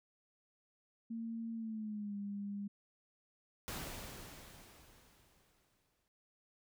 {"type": "tone with pitch glide", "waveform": "sine", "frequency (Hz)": [228, 202], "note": ["A#3", "G#3"], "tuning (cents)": [-38, -48], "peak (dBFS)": -39, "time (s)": [1.1, 2.68], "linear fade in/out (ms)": 10, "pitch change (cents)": -210, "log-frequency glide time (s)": [1.54, 2.16]}
{"type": "noise with exponential decay", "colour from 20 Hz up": "pink", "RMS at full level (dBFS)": -42, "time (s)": [3.68, 6.08], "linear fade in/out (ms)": 0, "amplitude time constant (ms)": 520}
{"effects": []}